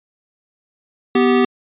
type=tone pair together; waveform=square; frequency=246.9 / 389.9 Hz; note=B3 / G4; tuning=0 / -9 cents; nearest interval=minor sixth; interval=791 cents; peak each=-15 dBFS; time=1.15-1.45 s; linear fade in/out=5 ms; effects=resampled to 8000 Hz